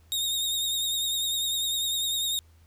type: tone with vibrato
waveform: sawtooth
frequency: 3712 Hz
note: A#7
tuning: 8 cents flat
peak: -23 dBFS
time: 0.12-2.39 s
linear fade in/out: 0 ms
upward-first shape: sine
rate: 10 Hz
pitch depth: 42 cents each way
effects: added 81 Hz sine -54 dBFS peak until 2.66 s + pink hiss -65 dBFS RMS until 2.66 s